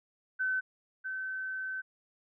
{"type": "tone pair in turn", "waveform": "sine", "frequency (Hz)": [1522, 1531.7], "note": ["F#6", "G6"], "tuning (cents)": [48, -41], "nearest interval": "unison", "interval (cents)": 11, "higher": "second", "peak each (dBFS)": [-28, -34], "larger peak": "first", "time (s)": [[0.39, 0.61], [1.04, 1.82]], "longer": "second", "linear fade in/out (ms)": 20, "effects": []}